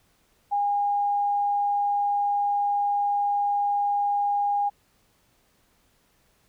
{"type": "tone", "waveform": "sine", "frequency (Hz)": 814, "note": "G#5", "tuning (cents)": -35, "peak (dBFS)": -21, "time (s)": [0.51, 4.7], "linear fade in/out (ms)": 20, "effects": ["pink hiss -65 dBFS RMS until 6.48 s"]}